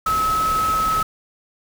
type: tone in noise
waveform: sine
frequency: 1291 Hz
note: E6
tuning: 37 cents flat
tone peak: -17 dBFS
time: 0.06-1.03 s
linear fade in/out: 5 ms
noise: pink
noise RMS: -29 dBFS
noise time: 0.06-1.03 s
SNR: +9 dB
effects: none